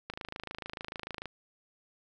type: click train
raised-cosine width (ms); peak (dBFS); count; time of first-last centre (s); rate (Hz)
0.3; -22; 32; 0.1-1.257; 26.8
effects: none